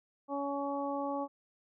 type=harmonic tone; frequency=281.1 Hz; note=C#4; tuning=24 cents sharp; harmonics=1 / 2 / 3 / 4; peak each=-37 / -37 / -38 / -41 dBFS; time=0.28-1.28 s; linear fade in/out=50 ms; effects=none